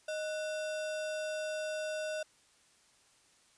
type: tone with sample-and-hold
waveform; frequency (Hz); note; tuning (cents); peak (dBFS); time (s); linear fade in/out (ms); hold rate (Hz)
sine; 620; D#5; -6; -34; 0.08-2.23; 5; 2100
effects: white hiss -66 dBFS RMS until 3.57 s + resampled to 22050 Hz